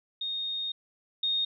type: tone pair in turn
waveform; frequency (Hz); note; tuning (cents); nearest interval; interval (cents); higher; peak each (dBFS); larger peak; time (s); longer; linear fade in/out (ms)
sine; 3700 / 3700; A#7 / A#7; -14 / -14; unison; 0; neither; -30 / -25; second; 0.21-0.72 / 1.23-1.45; first; 5
effects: none